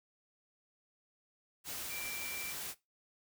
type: tone in noise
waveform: sine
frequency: 2349 Hz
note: D7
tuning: in tune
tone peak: -44 dBFS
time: 1.88-2.54 s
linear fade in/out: 50 ms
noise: white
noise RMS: -42 dBFS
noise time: 1.64-2.75 s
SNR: -5 dB
effects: noise-tail reverb RT60 0.2 s tail -18 dB re dry